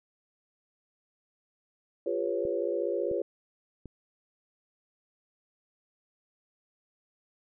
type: chord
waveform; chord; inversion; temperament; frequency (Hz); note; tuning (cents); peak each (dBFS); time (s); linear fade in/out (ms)
sine; C# dominant seventh; first; equal with one note detuned; 349.2 / 404.6 / 493.9 / 554.4; E#4 / G#4 / B4 / C#5; 0 / -45 / 0 / 0; -33; 2.06-3.22; 5
type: clicks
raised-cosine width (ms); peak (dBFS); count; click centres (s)
3; -30; 3; 2.452 / 3.114 / 3.857
effects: none